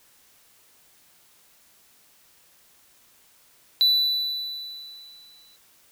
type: tone with exponential decay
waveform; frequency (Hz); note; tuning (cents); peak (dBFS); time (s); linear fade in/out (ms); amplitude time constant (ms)
triangle; 3974; B7; +10; -13; 3.81-5.56; 0; 380
effects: white hiss -58 dBFS RMS until 5.91 s